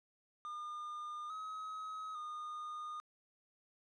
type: tone with pitch steps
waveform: triangle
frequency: 1211 / 1273 / 1224 Hz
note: D#6 / D#6 / D#6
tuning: -47 / +39 / -29 cents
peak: -40 dBFS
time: 0.45-3 s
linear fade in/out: 0 ms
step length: 850 ms
effects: resampled to 22050 Hz + 13-bit